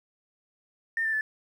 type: tone with pitch steps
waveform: triangle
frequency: 1814 / 1777.7 / 1742.1 Hz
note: A#6 / A6 / A6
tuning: -48 / +17 / -18 cents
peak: -21 dBFS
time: 0.97-1.21 s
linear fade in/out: 2 ms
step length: 80 ms
effects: tanh soft clip ceiling -23 dBFS